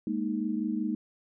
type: chord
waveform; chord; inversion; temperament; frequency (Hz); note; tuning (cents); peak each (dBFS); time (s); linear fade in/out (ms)
sine; Ab suspended second; none; equal; 207.7 / 233.1 / 311.1; Ab3 / Bb3 / Eb4; 0 / 0 / 0; -32; 0.07-0.95; 2
effects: none